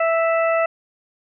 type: harmonic tone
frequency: 659.3 Hz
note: E5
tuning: in tune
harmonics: 1 / 2 / 3 / 4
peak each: -17 / -23 / -27 / -29 dBFS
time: 0-0.66 s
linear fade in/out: 5 ms
effects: none